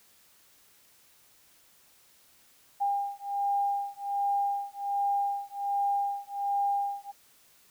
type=beating tone pair; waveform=sine; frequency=803 / 804.3 Hz; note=G5 / G5; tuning=+41 / +44 cents; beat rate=1.3 Hz; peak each=-30 dBFS; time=2.8-7.12 s; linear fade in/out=20 ms; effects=white hiss -61 dBFS RMS until 7.7 s